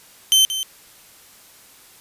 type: tone with echo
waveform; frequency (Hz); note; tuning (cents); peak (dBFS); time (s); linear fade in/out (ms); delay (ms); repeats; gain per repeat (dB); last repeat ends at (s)
sawtooth; 3091; G7; -25; -8; 0.32-0.45; 0; 180; 1; -11; 0.63
effects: white hiss -48 dBFS RMS until 2 s + resampled to 32000 Hz